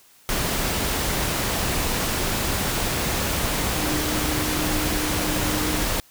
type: tone in noise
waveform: sine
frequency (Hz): 304.3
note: D#4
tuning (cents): -38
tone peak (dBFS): -28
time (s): 3.76-5.83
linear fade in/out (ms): 0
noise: pink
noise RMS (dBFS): -24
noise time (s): 0.29-6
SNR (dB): -7
effects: white hiss -54 dBFS RMS until 6.1 s